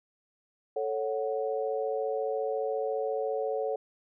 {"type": "chord", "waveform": "sine", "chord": "F# minor", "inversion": "first", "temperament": "equal", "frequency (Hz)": [440, 554.4, 740], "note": ["A4", "C#5", "F#5"], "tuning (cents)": [0, 0, 0], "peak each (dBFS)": [-31, -32, -36], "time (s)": [0.76, 3.76], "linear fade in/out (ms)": 5, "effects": []}